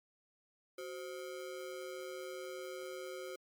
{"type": "ring-modulated tone", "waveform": "square", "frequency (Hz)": 447.6, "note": "A4", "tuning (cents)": 30, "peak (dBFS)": -40, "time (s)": [0.78, 3.36], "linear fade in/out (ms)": 5, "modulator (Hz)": 75.3, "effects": ["MP3 96 kbps"]}